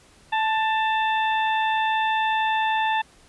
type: harmonic tone with a mistuned harmonic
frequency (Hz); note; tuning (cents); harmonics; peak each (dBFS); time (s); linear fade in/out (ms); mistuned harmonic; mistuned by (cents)
887; A5; +14; 1 / 2 / 3 / 4; -21 / -27 / -31 / -33; 0.32-3.02; 10; 1; -24
effects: pink hiss -54 dBFS RMS until 3.28 s + resampled to 24000 Hz